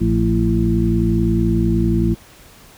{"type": "harmonic tone with a mistuned harmonic", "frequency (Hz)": 55.9, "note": "A1", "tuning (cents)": 28, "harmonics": [1, 2, 3, 4, 6], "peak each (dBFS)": [-20, -20, -20, -20, -20], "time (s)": [0, 2.15], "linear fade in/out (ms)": 20, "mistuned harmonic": 3, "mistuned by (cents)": 50, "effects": ["pink hiss -45 dBFS RMS until 2.77 s"]}